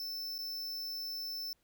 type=tone with dropouts; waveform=square; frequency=5300 Hz; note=E8; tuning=9 cents sharp; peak=-38 dBFS; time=0-1.53 s; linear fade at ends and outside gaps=1 ms; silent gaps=0.381-0.388 s; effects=pink hiss -75 dBFS RMS until 1.63 s